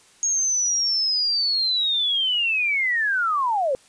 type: linear sweep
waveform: sine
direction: down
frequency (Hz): 6600 to 500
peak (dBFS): -19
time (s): 0.23-3.75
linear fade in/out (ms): 0
effects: white hiss -54 dBFS RMS until 3.88 s + resampled to 22050 Hz